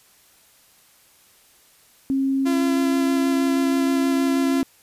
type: tone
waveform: sine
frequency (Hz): 270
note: C#4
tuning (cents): -45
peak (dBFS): -18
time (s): 2.1-4.63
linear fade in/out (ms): 0
type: tone with vibrato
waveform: sawtooth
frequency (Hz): 340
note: F4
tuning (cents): -46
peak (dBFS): -20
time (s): 2.45-4.63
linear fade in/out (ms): 20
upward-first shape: square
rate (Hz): 6.3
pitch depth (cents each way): 9
effects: white hiss -55 dBFS RMS until 4.82 s + resampled to 32000 Hz